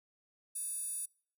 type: tone with high-pass filter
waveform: square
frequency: 523.3 Hz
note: C5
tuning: in tune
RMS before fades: -39 dBFS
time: 0.55-1.06 s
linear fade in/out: 10 ms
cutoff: 9900 Hz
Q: 9
effects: noise-tail reverb RT60 0.5 s tail -26 dB re dry